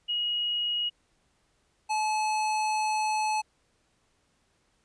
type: tone pair in turn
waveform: sine / square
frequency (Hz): 2893 / 860.1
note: F#7 / A5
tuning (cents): -40 / -40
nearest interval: octave + major sixth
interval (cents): 2100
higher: first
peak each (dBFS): -26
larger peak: neither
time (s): 0.08-0.9 / 1.89-3.42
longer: second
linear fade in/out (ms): 20
effects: pink hiss -70 dBFS RMS until 4.84 s + resampled to 22050 Hz